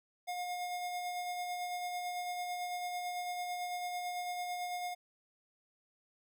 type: tone with tremolo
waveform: square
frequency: 715 Hz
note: F5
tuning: 41 cents sharp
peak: -36 dBFS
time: 0.27-4.95 s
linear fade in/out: 20 ms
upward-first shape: sine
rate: 9 Hz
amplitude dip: 30%
effects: none